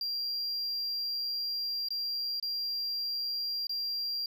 triangle tone with dropouts, 4757 Hz, D8, 21 cents sharp, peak -30 dBFS, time 0.01-4.26 s, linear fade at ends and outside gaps 2 ms, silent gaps 1.886-1.905 / 2.399-2.426 / 3.67-3.694 s, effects none

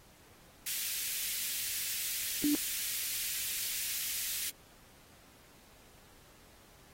white high-pass noise, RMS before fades -36 dBFS, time 0.66-4.5 s, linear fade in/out 5 ms, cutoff 1900 Hz, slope 24 dB/octave
sine tone, 293.7 Hz, D4, in tune, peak -26 dBFS, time 2.44-2.55 s, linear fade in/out 0 ms
effects pink hiss -60 dBFS RMS until 6.93 s + AAC 48 kbps

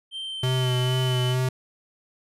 triangle tone with pitch glide, 3136 to 3013 Hz, G7 to F#7, 0 to +31 cents, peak -29 dBFS, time 0.11-1.36 s, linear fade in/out 50 ms, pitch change -69 cents, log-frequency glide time 0.22-0.9 s
square tone with vibrato, 127.2 Hz, C3, 48 cents flat, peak -22 dBFS, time 0.43-1.49 s, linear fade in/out 5 ms, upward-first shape sine, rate 2.2 Hz, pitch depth 23 cents each way
effects resampled to 32000 Hz

